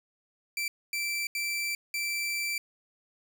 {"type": "tone bursts at uneven times", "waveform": "sawtooth", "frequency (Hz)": 2337, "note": "D7", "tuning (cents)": -9, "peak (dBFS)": -26, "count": 4, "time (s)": [[0.57, 0.68], [0.93, 1.27], [1.35, 1.75], [1.94, 2.58]], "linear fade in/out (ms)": 2, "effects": []}